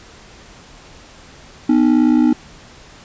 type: ring-modulated tone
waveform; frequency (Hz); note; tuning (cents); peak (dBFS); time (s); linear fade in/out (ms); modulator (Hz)
triangle; 277.2; C#4; 0; -5; 1.69-2.33; 5; 29.5
effects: pink hiss -42 dBFS RMS until 3.04 s + resampled to 16000 Hz